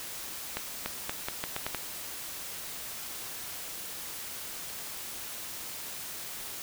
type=accelerating click train; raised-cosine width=0.3 ms; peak=-15 dBFS; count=8; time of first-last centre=0.57-1.747 s; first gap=290 ms; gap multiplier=0.81; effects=white hiss -40 dBFS RMS until 6.62 s